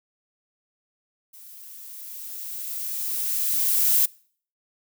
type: noise with level ramp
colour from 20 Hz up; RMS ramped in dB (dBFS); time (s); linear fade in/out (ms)
violet; -46 to -18; 1.33-4.06; 10
effects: noise-tail reverb RT60 0.5 s tail -24 dB re dry